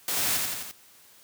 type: noise with echo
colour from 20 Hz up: white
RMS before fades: -28 dBFS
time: 0.08-0.37 s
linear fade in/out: 2 ms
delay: 86 ms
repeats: 4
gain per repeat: -3 dB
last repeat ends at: 0.714 s
effects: white hiss -55 dBFS RMS until 1.23 s + high-pass 80 Hz 12 dB/octave